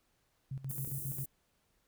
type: tone with tremolo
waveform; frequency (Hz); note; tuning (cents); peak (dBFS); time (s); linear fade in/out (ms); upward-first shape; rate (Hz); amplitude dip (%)
sine; 134.2; C3; +44; -36; 0.51-1.24; 5; square; 7.4; 80
type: band-stop noise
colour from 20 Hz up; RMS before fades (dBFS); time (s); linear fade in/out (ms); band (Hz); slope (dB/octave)
white; -42; 0.69-1.26; 10; 390 to 9500; 24
type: click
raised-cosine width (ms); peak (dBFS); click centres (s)
3; -37; 0.876
effects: pink hiss -75 dBFS RMS until 1.87 s